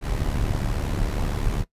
brown noise with amplitude modulation, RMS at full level -21 dBFS, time 0.01-1.65 s, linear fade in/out 50 ms, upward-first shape sine, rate 72.7 Hz, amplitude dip 70%, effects noise-tail reverb RT60 0.1 s tail -17 dB re dry + resampled to 32000 Hz

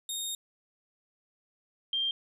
20% pulse / sine tone pair in turn, 3702 / 3181 Hz, A#7 / G7, -13 / +25 cents, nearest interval minor third, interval 262 cents, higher first, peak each -27 dBFS, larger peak neither, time 0.09-0.35 / 1.93-2.11 s, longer first, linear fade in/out 2 ms, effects none

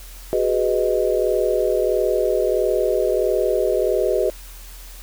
sine chord, G# minor seventh, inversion third, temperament just, 373.8 / 415.3 / 498.4 / 623 Hz, F#4 / G#4 / B4 / D#5, +18 / 0 / +16 / +2 cents, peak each -22 dBFS, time 0.33-4.3 s, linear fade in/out 0 ms, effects added 42 Hz sine -37 dBFS peak until 5.02 s + white hiss -43 dBFS RMS until 5.02 s

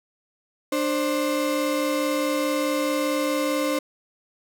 35% pulse tone pair together, 296.7 / 528.7 Hz, D4 / C5, +18 / +18 cents, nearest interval minor seventh, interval 1000 cents, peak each -23 dBFS, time 0.72-3.79 s, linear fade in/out 5 ms, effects none

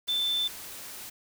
sine tone in noise, 3535 Hz, A7, 7 cents sharp, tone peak -25 dBFS, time 0.08-0.48 s, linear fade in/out 10 ms, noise white, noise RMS -42 dBFS, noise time 0.07-1.1 s, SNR +14 dB, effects none

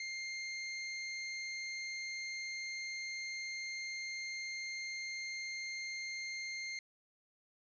sawtooth tone, 2111 Hz, C7, 15 cents sharp, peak -36 dBFS, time 0-6.79 s, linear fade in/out 2 ms, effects resampled to 16000 Hz + 12-bit

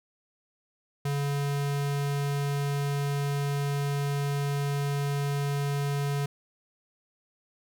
square tone, 142 Hz, C#3, 42 cents sharp, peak -27 dBFS, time 1.05-6.26 s, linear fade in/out 5 ms, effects none

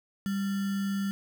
sine tone with sample-and-hold, 197.5 Hz, G3, 13 cents sharp, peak -27 dBFS, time 0.26-1.11 s, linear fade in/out 0 ms, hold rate 1575 Hz, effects none

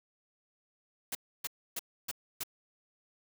white noise bursts, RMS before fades -36 dBFS, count 5, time 1.12-2.435 s, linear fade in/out 5 ms, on 31 ms, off 290 ms, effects none

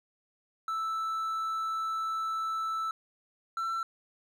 triangle tone pair in turn, 1318.5 / 1342.3 Hz, E6 / E6, 0 / +31 cents, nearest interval unison, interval 31 cents, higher second, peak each -28 dBFS, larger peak neither, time 0.68-2.91 / 3.57-3.83 s, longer first, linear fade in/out 2 ms, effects none

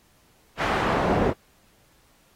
brown noise with band-pass filter sweep, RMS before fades -23 dBFS, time 0.57-1.34 s, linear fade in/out 50 ms, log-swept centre 1700 to 520 Hz, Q 0.88, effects pink hiss -61 dBFS RMS until 2.35 s + AAC 48 kbps

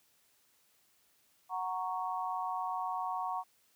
sine chord, F# major, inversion none, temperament equal, 740 / 932.3 / 1108.7 Hz, F#5 / A#5 / C#6, 0 / 0 / 0 cents, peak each -37 / -38 / -38 dBFS, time 1.49-3.44 s, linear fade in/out 50 ms, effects white hiss -70 dBFS RMS until 3.75 s + high-pass 60 Hz 12 dB/octave

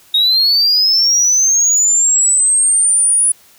sine linear sweep, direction up, 3729 to 9880 Hz, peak -7 dBFS, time 0.14-3.32 s, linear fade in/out 5 ms, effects tanh soft clip ceiling -7 dBFS + white hiss -47 dBFS RMS until 3.58 s

